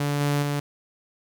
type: tone with level steps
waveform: sawtooth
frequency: 144.4 Hz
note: D3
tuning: 29 cents flat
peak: -19 / -17 / -20 dBFS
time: 0-0.6 s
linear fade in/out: 5 ms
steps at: 0.2 / 0.42 s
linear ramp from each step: 10 ms
effects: none